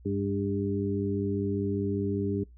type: harmonic tone with a mistuned harmonic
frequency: 100 Hz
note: G2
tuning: 35 cents sharp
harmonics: 1 / 2 / 3 / 4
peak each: -32 / -32 / -32 / -32 dBFS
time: 0.05-2.44 s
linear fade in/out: 10 ms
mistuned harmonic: 3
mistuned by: -30 cents
effects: noise-tail reverb RT60 0.2 s tail -25 dB re dry + added 60 Hz sine -49 dBFS peak until 2.57 s